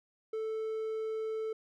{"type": "tone", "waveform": "triangle", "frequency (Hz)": 440, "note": "A4", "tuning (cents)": 0, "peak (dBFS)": -31, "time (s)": [0.33, 1.53], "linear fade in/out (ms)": 5, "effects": []}